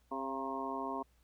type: harmonic tone with a mistuned harmonic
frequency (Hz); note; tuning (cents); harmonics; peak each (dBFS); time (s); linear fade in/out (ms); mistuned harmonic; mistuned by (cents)
134; C3; +42; 2 / 3 / 4 / 5 / 6 / 7 / 8; -42 / -44 / -50 / -43 / -52 / -41 / -42; 0.11-1.03; 10; 5; +30
effects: added 60 Hz sine -67 dBFS peak until 1.23 s + pink hiss -74 dBFS RMS until 1.23 s